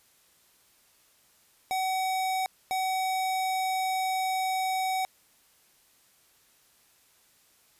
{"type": "tone bursts at uneven times", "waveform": "square", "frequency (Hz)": 755, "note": "F#5", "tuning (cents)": 35, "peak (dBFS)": -27, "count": 2, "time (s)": [[1.71, 2.46], [2.71, 5.05]], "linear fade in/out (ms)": 0, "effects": ["white hiss -63 dBFS RMS until 7.79 s", "resampled to 32000 Hz"]}